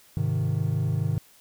triangle chord, Ab major, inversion none, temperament equal, 103.83 / 130.81 / 155.56 Hz, Ab2 / C3 / Eb3, 0 / 0 / 0 cents, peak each -25 dBFS, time 0.17-1.18 s, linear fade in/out 0 ms, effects tanh soft clip ceiling -12 dBFS + white hiss -56 dBFS RMS until 1.4 s

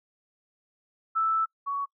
sine tone pair in turn, 1318.5 / 1121.6 Hz, E6 / C#6, 0 / +20 cents, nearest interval minor third, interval 280 cents, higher first, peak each -22 / -27 dBFS, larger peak first, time 1.15-1.46 / 1.66-1.86 s, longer first, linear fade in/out 20 ms, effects noise-tail reverb RT60 0.1 s tail -25 dB re dry

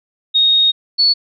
sine tone pair in turn, 3729 / 4426 Hz, A#7 / C#8, 0 / -3 cents, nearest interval minor third, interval 297 cents, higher second, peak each -9 dBFS, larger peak neither, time 0.34-0.72 / 0.98-1.14 s, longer first, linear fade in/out 20 ms, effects none

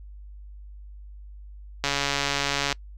click train, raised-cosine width 0.2 ms, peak -7 dBFS, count 126, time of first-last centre 1.84-2.727 s, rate 141 Hz, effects noise-tail reverb RT60 0.1 s tail -25 dB re dry + added 50 Hz sine -40 dBFS peak until 2.97 s

